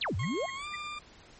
sine exponential two-way sweep, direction down then up, 4693 to 81.6 to 744 Hz, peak -29 dBFS, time 0.01-0.46 s, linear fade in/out 5 ms, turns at 0.16 s
20% pulse tone with pitch glide, 1077 to 1195 Hz, C6 to D6, +50 to +30 cents, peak -32 dBFS, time 0.19-0.99 s, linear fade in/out 5 ms, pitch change +180 cents, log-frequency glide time 0.55-0.66 s
sine tone bursts, 1975.5 Hz, B6, in tune, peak -35 dBFS, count 3, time 0.23-0.756 s, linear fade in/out 5 ms, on 22 ms, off 230 ms
effects pink hiss -55 dBFS RMS until 1.39 s + MP3 32 kbps

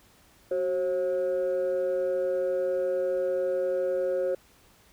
sine tone pair together, 373.1 / 538.4 Hz, F#4 / C5, +14 / +49 cents, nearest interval tritone, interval 635 cents, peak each -28 / -24 dBFS, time 0.51-4.35 s, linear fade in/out 5 ms, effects tanh soft clip ceiling -21 dBFS + pink hiss -59 dBFS RMS until 4.92 s

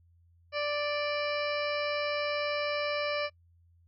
harmonic tone with a mistuned harmonic, 587.3 Hz, D5, in tune, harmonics 1 / 2 / 3 / 4 / 5 / 7 / 8 / 9, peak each -31 / -37 / -40 / -37 / -43 / -45 / -45 / -44 dBFS, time 0.52-3.3 s, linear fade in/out 50 ms, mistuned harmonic 7, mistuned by -24 cents, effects noise-tail reverb RT60 0.1 s tail -25 dB re dry + added 85 Hz sine -60 dBFS peak until 3.87 s

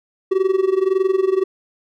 triangle tone with amplitude modulation, 380.8 Hz, F#4, 50 cents sharp, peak -9 dBFS, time 0.31-1.44 s, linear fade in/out 10 ms, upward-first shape sine, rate 21.7 Hz, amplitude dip 85%, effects none

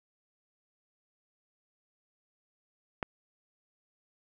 click, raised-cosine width 0.5 ms, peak -16 dBFS, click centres 3.028 s, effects none

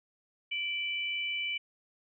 sine tone pair together, 2334 / 2984 Hz, D7 / F#7, -11 / +14 cents, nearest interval major third, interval 425 cents, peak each -33 / -35 dBFS, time 0.51-1.58 s, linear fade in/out 10 ms, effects none

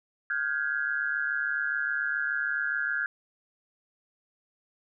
sine tone cluster, 1411 / 1556 / 1663 Hz, F6 / G6 / G#6, +17 / -13 / +2 cents, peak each -31 dBFS, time 0.3-3.06 s, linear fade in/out 2 ms, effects none

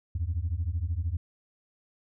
sine beating tone pair, 77.78 / 90.78 Hz, D#2 / F#2, 0 / -32 cents, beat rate 13 Hz, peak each -29 dBFS, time 0.15-1.17 s, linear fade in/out 5 ms, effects tanh soft clip ceiling -22 dBFS

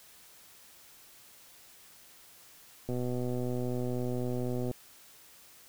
click train, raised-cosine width 2 ms, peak -22 dBFS, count 227, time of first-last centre 2.89-4.713 s, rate 124 Hz, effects white hiss -56 dBFS RMS until 5.68 s

